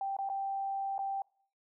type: tone with dropouts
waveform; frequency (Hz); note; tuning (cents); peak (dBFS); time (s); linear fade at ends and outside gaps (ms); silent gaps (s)
sine; 784; G5; 0; -32; 0.01-1.22; 2; 0.167-0.187 / 0.29-0.298 / 0.981-0.99
effects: noise-tail reverb RT60 0.6 s tail -26 dB re dry